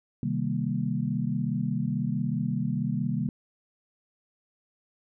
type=chord; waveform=sine; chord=C minor seventh; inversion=none; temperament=equal with one note detuned; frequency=130.81 / 155.56 / 196.79 / 233.1 Hz; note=C3 / Eb3 / G3 / Bb3; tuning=0 / 0 / +7 / 0 cents; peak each=-31 dBFS; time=0.23-3.29 s; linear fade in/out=2 ms; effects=none